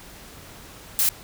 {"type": "noise", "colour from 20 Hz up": "blue", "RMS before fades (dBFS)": -20, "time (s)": [0.99, 1.09], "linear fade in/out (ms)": 0, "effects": ["pink hiss -44 dBFS RMS until 1.23 s"]}